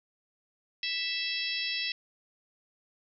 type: harmonic tone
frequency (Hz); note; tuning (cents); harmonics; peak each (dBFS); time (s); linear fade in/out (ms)
659.3; E5; 0; 3 / 4 / 5 / 6 / 7 / 8; -39 / -35 / -37 / -37 / -40 / -37; 0.83-1.92; 2
effects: none